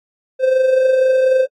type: tone with amplitude modulation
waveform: triangle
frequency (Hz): 520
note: C5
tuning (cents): -11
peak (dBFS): -7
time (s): 0.39-1.47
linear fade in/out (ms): 50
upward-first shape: sine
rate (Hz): 24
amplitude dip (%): 50
effects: AAC 32 kbps